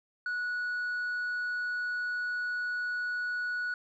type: tone with tanh clipping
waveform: sine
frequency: 1467 Hz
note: F#6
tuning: 15 cents flat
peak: -31 dBFS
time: 0.26-3.74 s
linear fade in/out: 2 ms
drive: 2 dB
effects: none